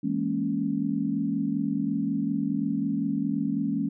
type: chord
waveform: sine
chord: A# half-diminished seventh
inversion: second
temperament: equal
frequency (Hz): 164.81 / 207.7 / 233.1 / 277.2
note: E3 / G#3 / A#3 / C#4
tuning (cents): 0 / 0 / 0 / 0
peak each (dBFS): -33 / -29 / -31 / -28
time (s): 0.03-3.89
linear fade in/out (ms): 10
effects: none